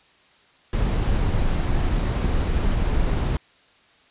brown noise, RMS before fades -21 dBFS, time 0.73-3.37 s, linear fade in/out 2 ms, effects white hiss -56 dBFS RMS until 4.1 s + resampled to 8000 Hz

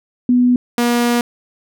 sine / sawtooth tone pair in turn, 246.9 / 239.3 Hz, B3 / A#3, 0 / +46 cents, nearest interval minor second, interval 54 cents, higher first, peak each -9 dBFS, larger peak neither, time 0.29-0.56 / 0.78-1.21 s, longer second, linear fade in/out 2 ms, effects none

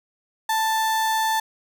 35% pulse tone, 883 Hz, A5, 6 cents sharp, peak -18 dBFS, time 0.49-1.4 s, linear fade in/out 5 ms, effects none

